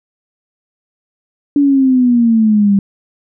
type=exponential sweep; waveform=sine; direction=down; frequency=289.3 to 196 Hz; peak=-7 dBFS; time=1.56-2.79 s; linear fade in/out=2 ms; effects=none